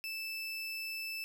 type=tone; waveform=30% pulse; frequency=2637 Hz; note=E7; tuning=in tune; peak=-35 dBFS; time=0.04-1.24 s; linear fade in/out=0 ms; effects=11-bit